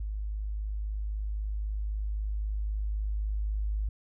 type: tone with level ramp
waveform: sine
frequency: 51.91 Hz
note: G#1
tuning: in tune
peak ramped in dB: -31 to -27 dBFS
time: 0-3.89 s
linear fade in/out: 5 ms
effects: none